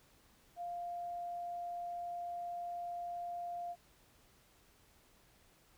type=tone; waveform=sine; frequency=698.5 Hz; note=F5; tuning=in tune; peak=-39 dBFS; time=0.56-3.76 s; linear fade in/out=50 ms; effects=pink hiss -67 dBFS RMS until 5.77 s